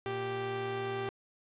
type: tone pair together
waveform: sawtooth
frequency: 116.54 / 391.5 Hz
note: A#2 / G4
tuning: 0 / -2 cents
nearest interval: octave + major sixth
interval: 2098 cents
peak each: -37 / -30 dBFS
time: 0.06-1.09 s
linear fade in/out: 0 ms
effects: resampled to 8000 Hz + 10-bit